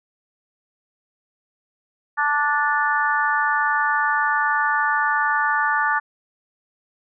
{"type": "harmonic tone", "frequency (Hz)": 292.9, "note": "D4", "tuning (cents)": -5, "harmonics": [3, 4, 5, 6], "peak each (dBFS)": [-23, -23, -23, -23], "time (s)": [2.17, 6], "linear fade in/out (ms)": 20, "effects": []}